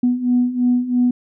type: beating tone pair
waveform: sine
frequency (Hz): 244.5 / 247.5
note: B3 / B3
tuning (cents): -17 / +4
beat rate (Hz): 3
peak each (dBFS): -19 / -15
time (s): 0.03-1.11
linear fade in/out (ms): 5
effects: tanh soft clip ceiling -7 dBFS